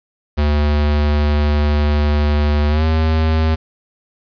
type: tone with pitch glide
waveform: square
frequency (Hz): 74 to 79.31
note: D2 to D#2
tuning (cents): +14 to +34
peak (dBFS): -13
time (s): 0.37-3.56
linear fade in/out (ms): 20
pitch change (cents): +120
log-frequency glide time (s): 2.69-2.84
effects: resampled to 11025 Hz + 7-bit